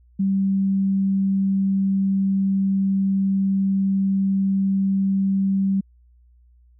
sine tone, 194.3 Hz, G3, 15 cents flat, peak -17 dBFS, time 0.19-5.81 s, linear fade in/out 10 ms, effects added 60 Hz sine -51 dBFS peak until 6.79 s

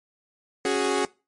sawtooth chord, C# suspended fourth, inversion none, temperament equal, 277.2 / 370 / 415.3 Hz, C#4 / F#4 / G#4, 0 / 0 / 0 cents, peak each -25 / -22 / -21 dBFS, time 0.65-1.05 s, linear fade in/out 2 ms, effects noise-tail reverb RT60 0.3 s tail -23 dB re dry + MP3 48 kbps

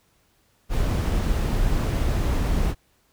brown noise, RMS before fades -22 dBFS, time 0.69-2.75 s, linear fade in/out 50 ms, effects pink hiss -64 dBFS RMS until 3.12 s

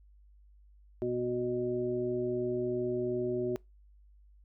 harmonic tone, 122.8 Hz, B2, 9 cents flat, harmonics 1 / 2 / 3 / 5, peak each -41 / -38 / -30 / -40 dBFS, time 1.02-3.56 s, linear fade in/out 0 ms, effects noise-tail reverb RT60 0.2 s tail -24 dB re dry + added 50 Hz sine -56 dBFS peak until 4.44 s

